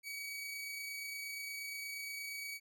sawtooth tone with amplitude modulation, 2266 Hz, C#7, 37 cents sharp, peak -37 dBFS, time 0.03-2.6 s, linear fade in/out 50 ms, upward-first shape sine, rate 28.5 Hz, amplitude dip 25%, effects none

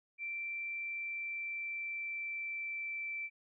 sine tone with pitch glide, 2347 to 2332 Hz, D7 to D7, -2 to -13 cents, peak -37 dBFS, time 0.18-3.3 s, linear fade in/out 50 ms, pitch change -11 cents, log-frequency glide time 0.74-3.12 s, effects none

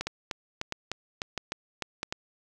two click trains, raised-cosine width 0.2 ms, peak -14 / -14 dBFS, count 4 / 8, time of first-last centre 0.07-2.031 / 0.01-2.125 s, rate 1.53 / 3.31 Hz, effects none

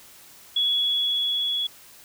sine tone with level ramp, 3371 Hz, G#7, 25 cents sharp, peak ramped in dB -19 to -23 dBFS, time 0.56-1.67 s, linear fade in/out 5 ms, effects white hiss -49 dBFS RMS until 2.04 s

